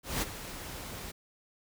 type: noise with ADSR envelope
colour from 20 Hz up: pink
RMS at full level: -30 dBFS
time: 0.03-1.12 s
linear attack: 190 ms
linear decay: 24 ms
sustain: -12 dB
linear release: 14 ms
effects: none

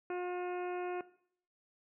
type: harmonic tone with a mistuned harmonic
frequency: 358.3 Hz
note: F4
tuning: 44 cents sharp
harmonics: 1 / 2 / 3 / 4 / 5 / 6 / 7 / 8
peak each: -36 / -43 / -49 / -47 / -55 / -57 / -53 / -64 dBFS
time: 0.1-1.01 s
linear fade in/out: 2 ms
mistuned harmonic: 8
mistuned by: -47 cents
effects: noise-tail reverb RT60 0.6 s tail -18 dB re dry

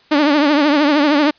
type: tone with vibrato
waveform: sawtooth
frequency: 293.7 Hz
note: D4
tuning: in tune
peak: -7 dBFS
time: 0.11-1.31 s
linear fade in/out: 10 ms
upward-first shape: triangle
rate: 13 Hz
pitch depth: 110 cents each way
effects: white hiss -51 dBFS RMS until 1.38 s + resampled to 11025 Hz

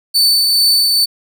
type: tone with tremolo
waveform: 40% pulse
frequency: 4517 Hz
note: C#8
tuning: 32 cents sharp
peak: -7 dBFS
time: 0.14-1.06 s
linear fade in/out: 20 ms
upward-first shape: triangle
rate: 2.3 Hz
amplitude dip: 30%
effects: none

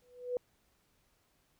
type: tone with exponential growth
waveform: sine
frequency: 493.9 Hz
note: B4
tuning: in tune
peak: -28 dBFS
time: 0.02-0.37 s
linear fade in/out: 1 ms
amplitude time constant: 75 ms
effects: pink hiss -73 dBFS RMS until 1.59 s

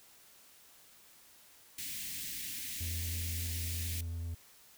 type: band-stop noise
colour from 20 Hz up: white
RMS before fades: -41 dBFS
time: 1.78-4.01 s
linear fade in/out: 5 ms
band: 310 to 1800 Hz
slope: 48 dB/octave
type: tone with vibrato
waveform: triangle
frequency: 84 Hz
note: E2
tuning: 33 cents sharp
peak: -34 dBFS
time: 2.8-4.35 s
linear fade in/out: 10 ms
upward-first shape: sine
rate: 9.1 Hz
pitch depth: 12 cents each way
effects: white hiss -60 dBFS RMS until 4.77 s

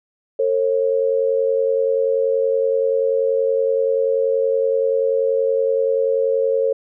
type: tone pair together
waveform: sine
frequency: 450 / 540.5 Hz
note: A4 / C#5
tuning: +39 / -44 cents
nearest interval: minor third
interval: 317 cents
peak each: -18 dBFS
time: 0.39-6.73 s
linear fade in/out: 5 ms
effects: none

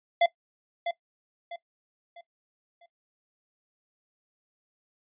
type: tone with echo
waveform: square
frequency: 686 Hz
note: F5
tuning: 31 cents flat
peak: -19 dBFS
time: 0.21-0.26 s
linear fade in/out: 5 ms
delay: 650 ms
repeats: 4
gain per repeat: -9 dB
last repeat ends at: 2.86 s
effects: noise-tail reverb RT60 0.1 s tail -17 dB re dry + resampled to 8000 Hz

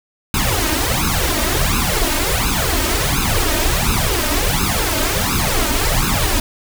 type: noise with flanger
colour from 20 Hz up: pink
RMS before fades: -17 dBFS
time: 0.34-6.4 s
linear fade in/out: 2 ms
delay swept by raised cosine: 0.77 to 3.27 ms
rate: 1.4 Hz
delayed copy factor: +0.95
effects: none

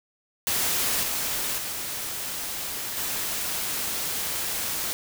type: noise with level steps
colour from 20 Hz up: white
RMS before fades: -25 / -28 / -32 / -29 dBFS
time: 0.47-4.93 s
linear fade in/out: 0 ms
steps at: 1.03 / 1.58 / 2.97 s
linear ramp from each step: 2 ms
effects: none

